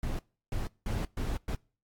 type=noise bursts at uneven times; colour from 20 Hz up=brown; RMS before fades=-32 dBFS; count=5; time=0.03-0.19 / 0.52-0.67 / 0.86-1.05 / 1.17-1.37 / 1.48-1.55 s; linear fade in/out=2 ms; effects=noise-tail reverb RT60 0.4 s tail -25 dB re dry + AAC 64 kbps